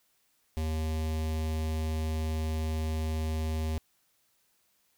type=tone with notch filter; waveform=square; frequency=78.8 Hz; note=D#2; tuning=23 cents sharp; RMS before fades=-31 dBFS; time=0.57-3.78 s; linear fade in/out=0 ms; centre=1400 Hz; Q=1.6; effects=white hiss -71 dBFS RMS until 4.97 s